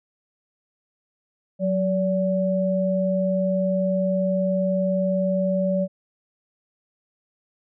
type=tone pair together; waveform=sine; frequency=185 / 574.6 Hz; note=F#3 / D5; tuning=0 / -38 cents; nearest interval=octave + minor sixth; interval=1962 cents; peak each=-22 dBFS; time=1.59-5.88 s; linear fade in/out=50 ms; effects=none